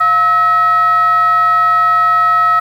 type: tone with frequency modulation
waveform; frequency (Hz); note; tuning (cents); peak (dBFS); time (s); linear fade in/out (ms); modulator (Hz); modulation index
sine; 1296; E6; -30; -7; 0-2.6; 10; 592; 0.45
effects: tanh soft clip ceiling -3 dBFS + 7-bit